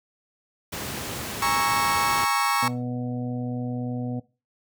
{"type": "noise", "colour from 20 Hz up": "pink", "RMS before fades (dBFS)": -32, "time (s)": [0.72, 2.25], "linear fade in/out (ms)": 10}
{"type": "chord", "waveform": "35% pulse", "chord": "A# half-diminished seventh", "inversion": "third", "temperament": "equal with one note detuned", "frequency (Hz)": [823.9, 932.3, 1108.7, 1318.5], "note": ["G#5", "A#5", "C#6", "E6"], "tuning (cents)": [-14, 0, 0, 0], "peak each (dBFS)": [-27, -26, -22, -28], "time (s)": [1.42, 2.68], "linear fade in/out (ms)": 2}
{"type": "harmonic tone", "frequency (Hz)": 123.2, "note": "B2", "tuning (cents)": -4, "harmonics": [1, 2, 4, 5, 6], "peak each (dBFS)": [-30, -29, -38, -43, -41], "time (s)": [2.62, 4.2], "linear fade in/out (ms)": 10}
{"effects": ["noise-tail reverb RT60 0.3 s tail -19 dB re dry", "high-pass 80 Hz 12 dB/octave"]}